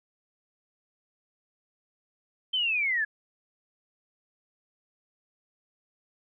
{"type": "linear sweep", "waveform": "sine", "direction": "down", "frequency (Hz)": [3136, 1660], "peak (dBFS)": -24, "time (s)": [2.53, 3.05], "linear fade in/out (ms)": 10, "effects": []}